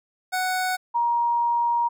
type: tone pair in turn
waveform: 25% pulse / sine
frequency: 741 / 944.8 Hz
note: F#5 / A#5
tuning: +2 / +23 cents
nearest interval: major third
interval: 421 cents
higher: second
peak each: -19 dBFS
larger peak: neither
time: 0.32-0.77 / 0.94-1.89 s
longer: second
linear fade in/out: 20 ms
effects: none